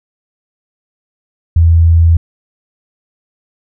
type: tone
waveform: sine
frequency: 83.1 Hz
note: E2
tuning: 15 cents sharp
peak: -4 dBFS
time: 1.56-2.17 s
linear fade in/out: 5 ms
effects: none